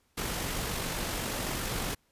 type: noise with amplitude modulation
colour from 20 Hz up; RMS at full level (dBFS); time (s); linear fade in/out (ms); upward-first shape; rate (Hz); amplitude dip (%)
pink; -32; 0.17-1.95; 10; sine; 47.9; 30
effects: pink hiss -71 dBFS RMS until 2.11 s + resampled to 32000 Hz